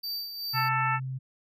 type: tone with tremolo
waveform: square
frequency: 4638 Hz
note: D8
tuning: 22 cents flat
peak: -31 dBFS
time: 0.03-0.69 s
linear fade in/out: 10 ms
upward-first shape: sine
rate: 2.6 Hz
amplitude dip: 55%
type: harmonic tone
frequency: 442.7 Hz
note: A4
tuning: 11 cents sharp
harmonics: 2 / 3 / 4 / 5 / 6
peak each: -29 / -28 / -32 / -36 / -35 dBFS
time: 0.53-1 s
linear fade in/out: 50 ms
type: tone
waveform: sine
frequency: 131.1 Hz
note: C3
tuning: 4 cents sharp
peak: -31 dBFS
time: 0.53-1.19 s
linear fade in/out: 20 ms
effects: none